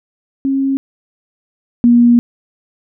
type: tone pair in turn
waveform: sine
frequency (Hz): 271.1 / 238.8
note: C#4 / A#3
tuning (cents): -38 / +42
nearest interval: major second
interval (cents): 220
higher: first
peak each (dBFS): -12 / -5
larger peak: second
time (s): 0.45-0.77 / 1.84-2.19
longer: second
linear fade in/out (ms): 0
effects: none